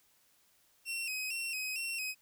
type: tone with vibrato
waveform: sawtooth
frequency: 2622 Hz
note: E7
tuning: 10 cents flat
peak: -32 dBFS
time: 0.85-2.15 s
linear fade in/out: 50 ms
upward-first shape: square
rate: 2.2 Hz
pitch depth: 64 cents each way
effects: white hiss -69 dBFS RMS until 2.21 s